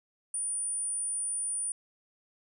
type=tone; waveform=sine; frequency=9397 Hz; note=D9; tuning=in tune; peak=-30 dBFS; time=0.34-1.72 s; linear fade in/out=2 ms; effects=none